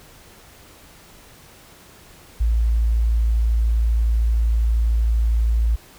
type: tone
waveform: sine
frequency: 56.4 Hz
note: A1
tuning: 44 cents sharp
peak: -15 dBFS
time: 2.4-5.76 s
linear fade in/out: 10 ms
effects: pink hiss -47 dBFS RMS until 5.98 s